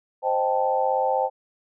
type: chord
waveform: sine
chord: A half-diminished seventh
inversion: first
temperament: equal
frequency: 523.3 / 622.3 / 784 / 880 Hz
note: C5 / Eb5 / G5 / A5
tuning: 0 / 0 / 0 / 0 cents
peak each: -24 / -29 / -24 / -26 dBFS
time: 0.22-1.3 s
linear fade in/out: 50 ms
effects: none